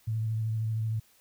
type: tone with vibrato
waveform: sine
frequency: 110.9 Hz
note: A2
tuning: 14 cents sharp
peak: -27 dBFS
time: 0.07-1 s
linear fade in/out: 10 ms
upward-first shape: sine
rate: 13 Hz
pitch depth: 27 cents each way
effects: white hiss -63 dBFS RMS until 1.2 s